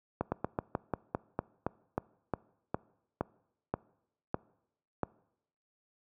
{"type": "slowing click train", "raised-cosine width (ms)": 1, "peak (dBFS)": -16, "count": 16, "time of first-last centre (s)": [0.21, 5.033], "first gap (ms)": 110, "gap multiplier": 1.14, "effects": ["noise-tail reverb RT60 0.8 s tail -23 dB re dry", "high-pass 80 Hz 12 dB/octave"]}